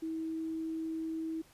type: tone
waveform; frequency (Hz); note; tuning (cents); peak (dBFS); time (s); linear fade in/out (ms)
sine; 322.2; E4; -39; -34; 0.02-1.42; 10
effects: pink hiss -62 dBFS RMS until 1.53 s + resampled to 32000 Hz